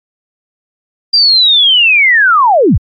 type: linear sweep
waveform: sine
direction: down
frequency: 4800 to 32.81 Hz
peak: -4 dBFS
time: 1.13-2.78 s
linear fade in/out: 10 ms
effects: MP3 64 kbps